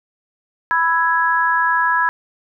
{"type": "chord", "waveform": "sine", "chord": "E major", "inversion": "second", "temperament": "equal with one note detuned", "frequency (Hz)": [991.8, 1318.5, 1661.2], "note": ["B5", "E6", "G#6"], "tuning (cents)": [7, 0, 0], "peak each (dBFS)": [-17, -22, -17], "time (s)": [0.71, 2.09], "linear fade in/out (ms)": 0, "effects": []}